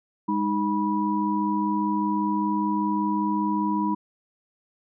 sine tone cluster, 204.7 / 309.8 / 977 Hz, G#3 / D#4 / B5, -25 / -7 / -19 cents, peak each -26 dBFS, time 0.28-3.95 s, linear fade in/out 10 ms, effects none

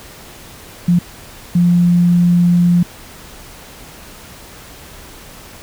sine tone bursts at uneven times, 174.7 Hz, F3, 1 cent sharp, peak -8 dBFS, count 2, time 0.88-0.99 / 1.55-2.83 s, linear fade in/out 5 ms, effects pink hiss -37 dBFS RMS until 5.62 s

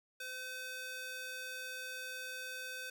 square tone with high-pass filter, 511 Hz, C5, 41 cents flat, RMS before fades -44 dBFS, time 0.2-2.9 s, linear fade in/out 5 ms, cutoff 1400 Hz, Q 1.1, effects 11-bit

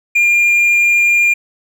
triangle tone, 2404 Hz, D7, 40 cents sharp, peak -7 dBFS, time 0.15-1.34 s, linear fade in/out 10 ms, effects none

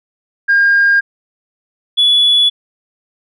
sine tone pair in turn, 1613 / 3418 Hz, G6 / G#7, +49 / +49 cents, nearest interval octave + minor second, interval 1300 cents, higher second, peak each -6 dBFS, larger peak neither, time 0.48-1.01 / 1.97-2.5 s, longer neither, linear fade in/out 20 ms, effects tanh soft clip ceiling -4 dBFS

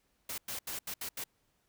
white noise bursts at uneven times, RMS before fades -39 dBFS, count 6, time 0.29-0.38 / 0.48-0.59 / 0.67-0.79 / 0.87-0.94 / 1.01-1.09 / 1.17-1.24 s, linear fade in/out 5 ms, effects pink hiss -75 dBFS RMS until 1.68 s

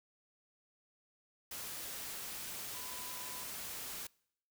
sine tone in noise, 1000 Hz, B5, 21 cents sharp, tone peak -53 dBFS, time 2.74-3.44 s, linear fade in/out 5 ms, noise white, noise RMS -44 dBFS, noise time 1.51-4.07 s, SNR -12 dB, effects noise-tail reverb RT60 0.7 s tail -25 dB re dry

